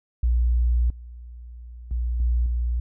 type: tone with level steps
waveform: sine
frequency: 59.7 Hz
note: A#1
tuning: 42 cents sharp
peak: -17 / -37 / -22 / -18 / -21 dBFS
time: 0.23-2.8 s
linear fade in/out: 5 ms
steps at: 0.9 / 1.91 / 2.2 / 2.46 s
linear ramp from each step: 2 ms
effects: none